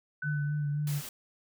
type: tone with exponential decay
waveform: sine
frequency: 1504 Hz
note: F#6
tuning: 28 cents sharp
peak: -32 dBFS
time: 0.22-1.05 s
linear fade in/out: 5 ms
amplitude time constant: 180 ms
type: tone with vibrato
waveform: sine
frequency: 146.83 Hz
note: D3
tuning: in tune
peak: -28 dBFS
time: 0.23-1.02 s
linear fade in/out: 50 ms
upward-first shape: sine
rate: 3.8 Hz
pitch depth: 29 cents each way
type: noise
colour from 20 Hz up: white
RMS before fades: -42 dBFS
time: 0.87-1.09 s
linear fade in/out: 2 ms
effects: none